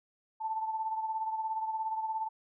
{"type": "beating tone pair", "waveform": "sine", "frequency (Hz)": [880, 897], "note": ["A5", "A5"], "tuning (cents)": [0, 33], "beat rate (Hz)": 17, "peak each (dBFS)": [-32, -40], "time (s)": [0.4, 2.29], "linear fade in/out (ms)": 20, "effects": []}